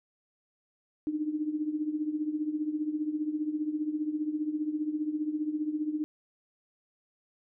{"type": "tone with tremolo", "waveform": "sine", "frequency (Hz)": 304.5, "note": "D#4", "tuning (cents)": -37, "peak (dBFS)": -25, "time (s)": [1.07, 6.04], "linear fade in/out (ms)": 0, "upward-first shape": "triangle", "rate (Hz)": 15, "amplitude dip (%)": 80, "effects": []}